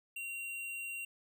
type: tone with hard clipping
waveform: sine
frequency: 2755 Hz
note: F7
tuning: 24 cents flat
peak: -40 dBFS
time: 0.16-1.05 s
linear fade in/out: 5 ms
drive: 18 dB
effects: none